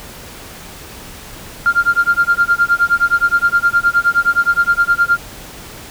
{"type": "tone with tremolo", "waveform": "sine", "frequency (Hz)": 1396.9, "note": "F6", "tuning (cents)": 0, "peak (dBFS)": -6, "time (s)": [1.66, 5.17], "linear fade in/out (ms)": 0, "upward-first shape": "sine", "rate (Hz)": 9.6, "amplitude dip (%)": 100, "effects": ["tanh soft clip ceiling -3 dBFS", "pink hiss -34 dBFS RMS until 5.9 s"]}